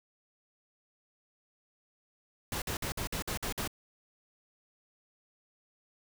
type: noise bursts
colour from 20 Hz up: pink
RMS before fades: -35 dBFS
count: 8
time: 2.52-3.676 s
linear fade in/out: 2 ms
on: 99 ms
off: 52 ms
effects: none